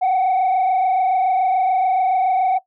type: tone with frequency modulation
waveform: sine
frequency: 750 Hz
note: F#5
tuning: 23 cents sharp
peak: -12 dBFS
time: 0.01-2.59 s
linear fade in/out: 20 ms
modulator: 27 Hz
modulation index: 0.89
effects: noise-tail reverb RT60 0.1 s tail -18 dB re dry + tanh soft clip ceiling -13 dBFS